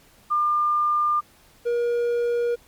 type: tone pair in turn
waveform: sine / triangle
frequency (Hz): 1200 / 476.2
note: D6 / A#4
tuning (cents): +37 / +37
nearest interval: octave + major third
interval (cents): 1600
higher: first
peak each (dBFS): -18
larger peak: neither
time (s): 0.3-1.21 / 1.65-2.56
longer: neither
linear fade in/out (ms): 20
effects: pink hiss -55 dBFS RMS until 2.67 s + MP3 96 kbps